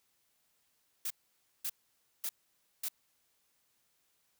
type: noise bursts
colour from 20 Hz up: blue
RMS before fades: -36 dBFS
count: 4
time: 1.05-2.886 s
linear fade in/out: 5 ms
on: 54 ms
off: 540 ms
effects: white hiss -75 dBFS RMS until 4.39 s